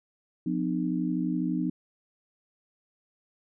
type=tone cluster; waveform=sine; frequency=177.5 / 253.7 / 305.7 Hz; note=F3 / B3 / D#4; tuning=+28 / +47 / -30 cents; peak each=-30 dBFS; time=0.46-1.7 s; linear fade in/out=5 ms; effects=none